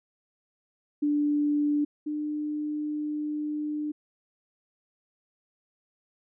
sine tone pair in turn, 293.7 / 299.9 Hz, D4 / D4, 0 / +36 cents, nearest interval unison, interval 36 cents, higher second, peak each -22 / -28 dBFS, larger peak first, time 1.02-1.85 / 2.06-3.92 s, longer second, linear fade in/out 10 ms, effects none

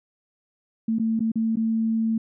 sine tone with dropouts, 224 Hz, A3, 31 cents sharp, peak -20 dBFS, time 0.88-2.18 s, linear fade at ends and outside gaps 5 ms, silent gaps 0.986-0.996 / 1.194-1.204 / 1.318-1.356 / 1.558-1.569 s, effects none

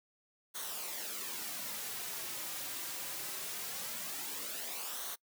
white noise with flanger, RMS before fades -41 dBFS, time 0.54-5.16 s, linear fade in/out 20 ms, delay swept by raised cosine 0.4 to 4.7 ms, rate 0.22 Hz, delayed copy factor -0.55, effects noise-tail reverb RT60 0.1 s tail -24 dB re dry + high-pass 150 Hz 12 dB/octave

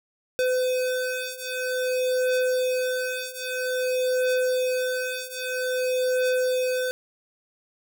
square beating tone pair, 507 / 507.51 Hz, B4 / B4, +45 / +47 cents, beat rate 0.51 Hz, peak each -28 / -26 dBFS, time 0.39-6.91 s, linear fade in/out 0 ms, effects none

